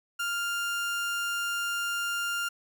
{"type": "tone", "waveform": "30% pulse", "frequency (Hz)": 1400, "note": "F6", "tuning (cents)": 4, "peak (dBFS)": -26, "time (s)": [0.19, 2.49], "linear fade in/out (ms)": 10, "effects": []}